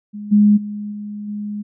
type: tone with level steps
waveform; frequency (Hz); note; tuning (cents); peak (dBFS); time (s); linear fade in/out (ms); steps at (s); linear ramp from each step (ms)
sine; 207.7; G#3; 0; -27 / -8 / -24 / -26 / -23; 0.13-1.63; 20; 0.31 / 0.56 / 0.91 / 1.27; 20
effects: none